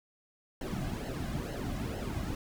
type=noise with flanger; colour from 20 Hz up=brown; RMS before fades=-36 dBFS; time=0.61-2.35 s; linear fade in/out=2 ms; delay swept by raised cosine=0.84 to 2.24 ms; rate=2.2 Hz; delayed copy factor=-0.75; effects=none